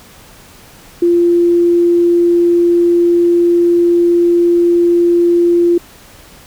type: tone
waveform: sine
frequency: 345.5 Hz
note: F4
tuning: 19 cents flat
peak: -7 dBFS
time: 1.02-5.78 s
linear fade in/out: 5 ms
effects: pink hiss -40 dBFS RMS until 6.46 s